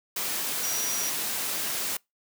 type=tone in noise; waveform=sine; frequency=5790 Hz; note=F#8; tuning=38 cents flat; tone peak=-29 dBFS; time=0.63-1.1 s; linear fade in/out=5 ms; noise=white; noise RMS=-30 dBFS; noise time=0.16-1.97 s; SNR=-2 dB; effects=noise-tail reverb RT60 0.2 s tail -26 dB re dry + high-pass 150 Hz 12 dB/octave